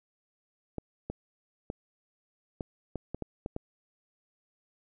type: clicks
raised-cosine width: 2 ms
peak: -21 dBFS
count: 9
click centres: 0.783 / 1.1 / 1.701 / 2.608 / 2.957 / 3.146 / 3.223 / 3.461 / 3.564 s
effects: none